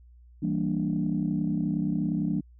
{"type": "chord", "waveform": "sine", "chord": "E half-diminished seventh", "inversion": "none", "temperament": "equal", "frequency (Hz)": [164.81, 196, 233.1, 293.7], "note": ["E3", "G3", "Bb3", "D4"], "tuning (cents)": [0, 0, 0, 0], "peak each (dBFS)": [-29, -29, -31, -30], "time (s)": [0.42, 2.41], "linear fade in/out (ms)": 10, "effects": ["tanh soft clip ceiling -16 dBFS", "added 60 Hz sine -50 dBFS peak until 2.59 s"]}